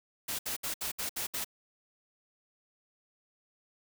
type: noise bursts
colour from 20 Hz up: white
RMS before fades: -35 dBFS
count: 7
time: 0.28-1.446 s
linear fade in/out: 10 ms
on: 110 ms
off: 66 ms
effects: none